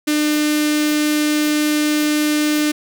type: tone with notch filter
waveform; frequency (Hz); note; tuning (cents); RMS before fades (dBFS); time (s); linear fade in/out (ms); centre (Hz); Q
sawtooth; 300.6; D4; +40; -17; 0.07-2.72; 10; 810; 0.56
effects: none